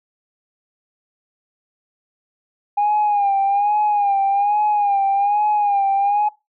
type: tone with vibrato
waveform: sine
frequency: 814 Hz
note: G#5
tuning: 35 cents flat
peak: -13 dBFS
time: 2.77-6.29 s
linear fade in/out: 10 ms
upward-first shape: sine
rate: 1.2 Hz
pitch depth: 61 cents each way
effects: noise-tail reverb RT60 0.2 s tail -18 dB re dry + tanh soft clip ceiling -11 dBFS